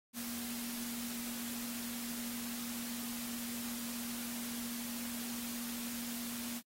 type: tone in noise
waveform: sine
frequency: 237.8 Hz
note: A#3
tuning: 35 cents sharp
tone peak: -42 dBFS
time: 0.13-6.62 s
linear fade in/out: 50 ms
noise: white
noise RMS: -44 dBFS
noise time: 0.13-6.62 s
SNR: -1 dB
effects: AAC 48 kbps